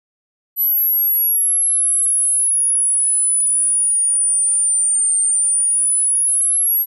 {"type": "exponential two-way sweep", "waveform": "sine", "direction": "down then up", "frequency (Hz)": [11840, 8870, 11590], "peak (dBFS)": -13, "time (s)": [0.56, 6.86], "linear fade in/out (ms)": 50, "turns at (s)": 5.21, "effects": []}